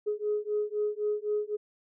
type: beating tone pair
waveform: sine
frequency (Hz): 417.8 / 421.7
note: G#4 / G#4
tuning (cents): +10 / +26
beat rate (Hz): 3.9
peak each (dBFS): -30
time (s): 0.06-1.57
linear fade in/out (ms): 20
effects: tanh soft clip ceiling -20 dBFS